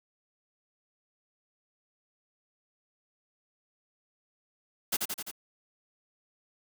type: noise with echo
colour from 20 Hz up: white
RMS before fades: -28 dBFS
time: 4.92-4.97 s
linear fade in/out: 10 ms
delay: 86 ms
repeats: 4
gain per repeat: -3 dB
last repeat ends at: 5.314 s
effects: none